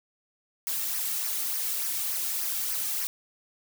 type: noise with flanger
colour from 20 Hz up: blue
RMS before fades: -30 dBFS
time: 0.67-3.07 s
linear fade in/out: 0 ms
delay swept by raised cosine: 0.26 to 2.06 ms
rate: 3.4 Hz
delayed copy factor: -0.6
effects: none